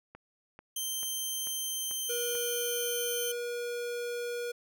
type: click train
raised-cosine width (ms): 0.5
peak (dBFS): -32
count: 6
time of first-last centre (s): 0.15-2.353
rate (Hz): 2.27
type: tone with pitch glide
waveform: 10% pulse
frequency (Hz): 3128 to 3101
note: G7 to G7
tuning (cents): -4 to -19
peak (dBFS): -25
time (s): 0.76-3.32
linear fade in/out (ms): 5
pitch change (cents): -15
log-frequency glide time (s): 1.37-3.05
type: tone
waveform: square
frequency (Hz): 480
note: B4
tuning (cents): -49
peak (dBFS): -34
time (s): 2.09-4.52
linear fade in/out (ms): 10
effects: none